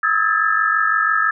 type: tone cluster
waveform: sine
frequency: 1270 / 1316 / 1647 / 1750 Hz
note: D#6 / E6 / G#6 / A6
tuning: +35 / -3 / -15 / -10 cents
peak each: -20 dBFS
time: 0.03-1.31 s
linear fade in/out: 5 ms
effects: none